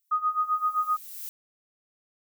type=noise with exponential growth; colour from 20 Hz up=violet; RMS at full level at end=-36 dBFS; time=0-1.29 s; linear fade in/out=0 ms; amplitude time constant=280 ms
type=tone with tremolo; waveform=sine; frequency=1244.5 Hz; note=D#6; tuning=in tune; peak=-20 dBFS; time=0.11-0.97 s; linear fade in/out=10 ms; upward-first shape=sine; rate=7.7 Hz; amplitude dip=85%
effects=none